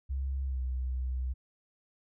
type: tone with pitch glide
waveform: sine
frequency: 67.2 to 63.65 Hz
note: C2 to C2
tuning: +47 to -47 cents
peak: -30 dBFS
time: 0.09-1.34 s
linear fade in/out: 20 ms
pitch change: -94 cents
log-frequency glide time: 0.45-0.61 s
effects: none